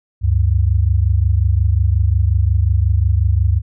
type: tone pair together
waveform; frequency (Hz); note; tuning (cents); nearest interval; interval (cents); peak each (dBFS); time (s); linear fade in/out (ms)
sine; 71.53 / 97.1; D2 / G2; -45 / -16; perfect fourth; 529; -14 / -14; 0.21-3.62; 50
effects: none